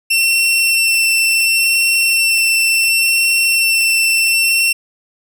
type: tone with vibrato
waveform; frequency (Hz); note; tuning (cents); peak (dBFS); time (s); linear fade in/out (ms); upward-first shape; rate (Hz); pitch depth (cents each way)
sawtooth; 2700; E7; +41; -8; 0.1-4.73; 10; sine; 0.7; 10
effects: none